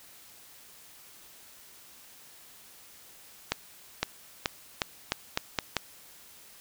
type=accelerating click train; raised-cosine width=0.2 ms; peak=-8 dBFS; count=8; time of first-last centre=3.52-5.767 s; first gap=510 ms; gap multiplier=0.84; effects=white hiss -53 dBFS RMS until 6.6 s